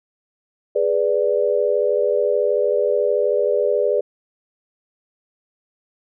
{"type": "chord", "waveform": "sine", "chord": "G# diminished", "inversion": "none", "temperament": "equal", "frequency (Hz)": [415.3, 493.9, 587.3], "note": ["G#4", "B4", "D5"], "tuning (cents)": [0, 0, 0], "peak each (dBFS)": -20, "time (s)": [0.75, 4.01], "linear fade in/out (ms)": 10, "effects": []}